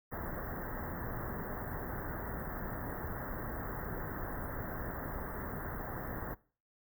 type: band-stop noise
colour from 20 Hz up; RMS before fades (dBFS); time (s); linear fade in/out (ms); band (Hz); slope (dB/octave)
pink; -40; 0.11-6.35; 20; 1900 to 14000; 96
effects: noise-tail reverb RT60 0.4 s tail -21 dB re dry